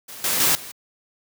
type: noise with level steps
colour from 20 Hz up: white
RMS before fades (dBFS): -38 / -22 / -18 / -37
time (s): 0.08-0.72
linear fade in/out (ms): 10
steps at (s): 0.24 / 0.4 / 0.55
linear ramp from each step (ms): 2
effects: high-pass 100 Hz 12 dB/octave